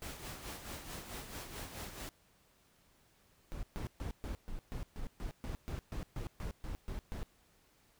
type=noise with tremolo; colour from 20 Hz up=pink; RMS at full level=-44 dBFS; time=0.02-2.09 s; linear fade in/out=0 ms; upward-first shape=sine; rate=4.6 Hz; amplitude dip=55%
type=noise bursts; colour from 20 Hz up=brown; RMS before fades=-40 dBFS; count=16; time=3.52-7.23 s; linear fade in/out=0 ms; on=110 ms; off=130 ms
effects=pink hiss -69 dBFS RMS until 7.99 s